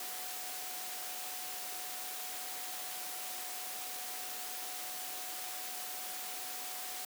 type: tone in noise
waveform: sine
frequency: 738 Hz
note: F#5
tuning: 5 cents flat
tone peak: -50 dBFS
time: 0-7.05 s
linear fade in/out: 2 ms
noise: white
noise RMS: -42 dBFS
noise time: 0-7.05 s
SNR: -11 dB
effects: high-pass 300 Hz 12 dB/octave